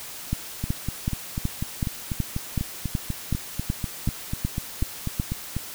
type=two click trains; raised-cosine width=5 ms; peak=-11 / -14 dBFS; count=14 / 21; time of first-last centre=0.33-5.199 / 0.64-5.566 s; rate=2.67 / 4.06 Hz; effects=white hiss -38 dBFS RMS until 5.74 s